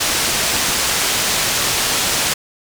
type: low-pass noise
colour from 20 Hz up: white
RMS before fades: -18 dBFS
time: 0-2.34 s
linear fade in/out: 10 ms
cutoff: 7800 Hz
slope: 12 dB/octave
effects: none